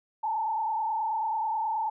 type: tone with frequency modulation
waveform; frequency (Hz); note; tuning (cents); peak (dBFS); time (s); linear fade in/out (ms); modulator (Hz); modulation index
sine; 880; A5; 0; -26; 0.23-1.9; 10; 29.3; 1.3
effects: none